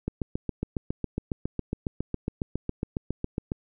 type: click train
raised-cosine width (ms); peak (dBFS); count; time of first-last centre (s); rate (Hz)
3; -15; 26; 0.08-3.519; 7.27
effects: none